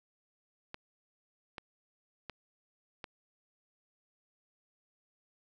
clicks, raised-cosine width 0.3 ms, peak -25 dBFS, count 4, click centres 0.744 / 1.582 / 2.297 / 3.042 s, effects none

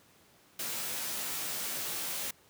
white noise with comb filter, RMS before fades -36 dBFS, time 0.59-2.31 s, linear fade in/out 5 ms, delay 15 ms, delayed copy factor -0.95, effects pink hiss -62 dBFS RMS until 2.49 s + high-pass 100 Hz 12 dB/octave

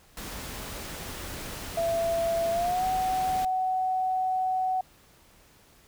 pink noise, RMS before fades -38 dBFS, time 0.17-3.45 s, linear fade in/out 2 ms
sine tone with pitch glide, 670 to 747.7 Hz, E5 to F#5, +28 to +18 cents, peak -24 dBFS, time 1.77-4.81 s, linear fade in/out 5 ms, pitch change +190 cents, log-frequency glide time 2.51-2.84 s
effects pink hiss -58 dBFS RMS until 5.87 s

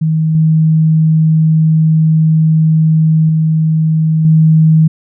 sine tone with level steps, 158.5 Hz, D#3, 32 cents sharp, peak -9 / -6 / -8 / -4 dBFS, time 0.01-4.88 s, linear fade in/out 10 ms, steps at 0.35 / 3.29 / 4.25 s, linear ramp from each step 2 ms, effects none

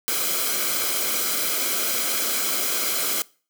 white noise with comb filter, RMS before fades -24 dBFS, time 0.08-3.22 s, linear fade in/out 0 ms, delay 1.1 ms, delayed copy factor -0.65, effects noise-tail reverb RT60 0.4 s tail -23 dB re dry + high-pass 200 Hz 12 dB/octave

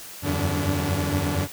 sawtooth tone cluster, 83.5 / 92.1 / 96.3 / 146.9 / 286.8 Hz, E2 / F#2 / G2 / D3 / D4, +23 / -7 / -30 / +1 / -41 cents, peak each -25 dBFS, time 0.22-1.48 s, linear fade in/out 50 ms, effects white hiss -40 dBFS RMS until 1.52 s

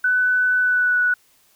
sine tone with pitch glide, 1498 to 1474.8 Hz, F#6 to F#6, +21 to -6 cents, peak -15 dBFS, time 0.04-1.14 s, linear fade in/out 5 ms, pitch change -27 cents, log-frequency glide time 0.59-0.99 s, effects white hiss -58 dBFS RMS until 1.55 s

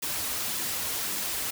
white noise with flanger, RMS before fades -31 dBFS, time 0.02-1.51 s, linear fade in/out 10 ms, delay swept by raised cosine 1.3 to 6 ms, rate 1.8 Hz, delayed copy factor -0.55, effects none

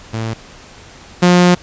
sawtooth tone pair in turn, 112.1 / 177.95 Hz, A2 / F3, +33 / +33 cents, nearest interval minor sixth, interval 800 cents, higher second, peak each -15 / -3 dBFS, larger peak second, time 0.13-0.34 / 1.22-1.55 s, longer second, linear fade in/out 10 ms, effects pink hiss -39 dBFS RMS until 1.62 s + resampled to 16000 Hz

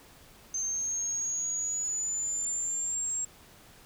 sine linear sweep, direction up, 6272 to 7560 Hz, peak -29 dBFS, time 0.54-3.25 s, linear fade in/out 5 ms, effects pink hiss -55 dBFS RMS until 3.85 s

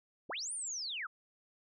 sine linear two-way sweep, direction up then down, 88.3 to 9470 to 1162 Hz, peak -37 dBFS, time 0.29-1.07 s, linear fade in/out 10 ms, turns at 0.53 s, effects none

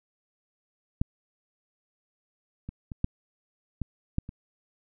clicks, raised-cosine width 5 ms, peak -12 / -24 / -24 / -12 / -18 / -13 / -26 dBFS, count 7, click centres 1.015 / 2.69 / 2.918 / 3.044 / 3.817 / 4.184 / 4.291 s, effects none

